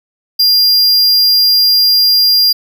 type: tone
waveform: square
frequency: 4800 Hz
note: D8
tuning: 37 cents sharp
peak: -7 dBFS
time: 0.39-2.53 s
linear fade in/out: 10 ms
effects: none